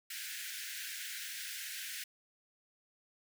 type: high-pass noise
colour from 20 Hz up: pink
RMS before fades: -43 dBFS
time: 0.1-2.04 s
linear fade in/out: 5 ms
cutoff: 1500 Hz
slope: 96 dB/octave
effects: none